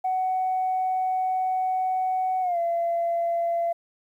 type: tone with pitch glide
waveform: sine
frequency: 747 to 681.1 Hz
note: F#5 to F5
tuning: +16 to -44 cents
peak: -21 dBFS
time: 0.04-3.73 s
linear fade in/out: 10 ms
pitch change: -160 cents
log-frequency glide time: 2.41-2.58 s
effects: tanh soft clip ceiling -18 dBFS + 10-bit